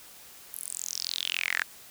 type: tone with high-pass filter sweep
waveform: sawtooth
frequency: 43.65 Hz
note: F1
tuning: in tune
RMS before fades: -33 dBFS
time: 0.53-1.64 s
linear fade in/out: 10 ms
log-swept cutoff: 12000 to 1600 Hz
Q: 6.9
effects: white hiss -50 dBFS RMS until 1.9 s